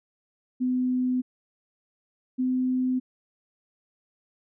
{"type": "tone pair in turn", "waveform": "sine", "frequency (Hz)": [252.8, 255.3], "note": ["B3", "C4"], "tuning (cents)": [41, -42], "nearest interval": "unison", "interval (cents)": 17, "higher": "second", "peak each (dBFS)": -22, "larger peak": "neither", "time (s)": [[0.6, 1.22], [2.38, 3]], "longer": "neither", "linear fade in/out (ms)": 20, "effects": []}